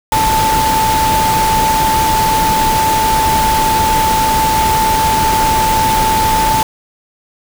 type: tone in noise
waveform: sine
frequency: 880 Hz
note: A5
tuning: in tune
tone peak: -11 dBFS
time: 0.12-6.63 s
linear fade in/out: 2 ms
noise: pink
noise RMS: -17 dBFS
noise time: 0.12-6.63 s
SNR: +3 dB
effects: none